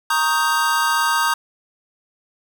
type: chord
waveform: square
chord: Eb dominant seventh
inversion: second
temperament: equal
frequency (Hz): 932.3 / 1108.7 / 1244.5 / 1568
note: Bb5 / Db6 / Eb6 / G6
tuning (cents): 0 / 0 / 0 / 0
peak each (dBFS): -22 / -27 / -22 / -22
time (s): 0.1-1.34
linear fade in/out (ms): 5
effects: none